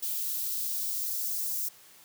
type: noise with high-pass filter sweep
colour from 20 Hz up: violet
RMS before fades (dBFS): -32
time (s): 0.02-1.69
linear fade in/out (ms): 10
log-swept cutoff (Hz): 3100 to 5700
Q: 1.4
effects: white hiss -55 dBFS RMS until 2.04 s + high-pass 80 Hz 12 dB/octave